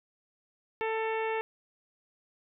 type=harmonic tone with a mistuned harmonic; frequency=443.8 Hz; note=A4; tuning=15 cents sharp; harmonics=1 / 2 / 3 / 4 / 5 / 6 / 7 / 8; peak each=-31 / -34 / -43 / -40 / -40 / -43 / -55 / -56 dBFS; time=0.81-1.41 s; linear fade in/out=0 ms; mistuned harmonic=6; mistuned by=+27 cents; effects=none